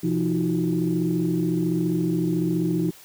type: tone cluster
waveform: sine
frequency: 126.2 / 170.6 / 313.7 / 348 / 369.3 Hz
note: B2 / F3 / D#4 / F4 / F#4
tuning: +38 / -40 / +14 / -6 / -3 cents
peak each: -32 / -23 / -24 / -31 / -31 dBFS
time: 0.03-2.91 s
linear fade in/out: 10 ms
effects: tanh soft clip ceiling -11 dBFS + white hiss -48 dBFS RMS until 3.04 s